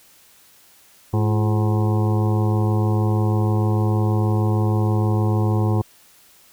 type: harmonic tone with a mistuned harmonic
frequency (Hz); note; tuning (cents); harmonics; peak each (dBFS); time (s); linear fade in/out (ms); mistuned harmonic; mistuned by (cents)
106.4; G#2; +42; 1 / 2 / 3 / 4 / 5 / 7 / 8 / 9 / 10; -17 / -26 / -26 / -30 / -34 / -33 / -35 / -35 / -37; 1.13-5.82; 10; 3; +99
effects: white hiss -52 dBFS RMS until 6.52 s